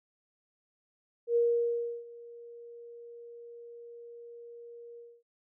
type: tone with ADSR envelope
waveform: sine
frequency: 471.3 Hz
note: A#4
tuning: 19 cents sharp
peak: -22 dBFS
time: 1.27-5.23 s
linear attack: 89 ms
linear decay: 680 ms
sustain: -23 dB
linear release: 250 ms
effects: none